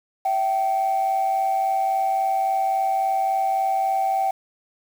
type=tone pair together; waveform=sine; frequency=668 / 771.6 Hz; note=E5 / G5; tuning=+23 / -28 cents; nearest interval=major second; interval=249 cents; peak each=-26 / -18 dBFS; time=0.25-4.31 s; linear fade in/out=5 ms; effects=tanh soft clip ceiling -15 dBFS + 7-bit